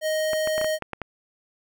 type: tone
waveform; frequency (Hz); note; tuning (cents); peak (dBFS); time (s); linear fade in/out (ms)
square; 624; D#5; +5; -23; 0.01-0.79; 50
type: clicks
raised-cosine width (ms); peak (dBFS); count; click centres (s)
0.5; -15; 8; 0.333 / 0.474 / 0.58 / 0.614 / 0.645 / 0.823 / 0.933 / 1.017
effects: none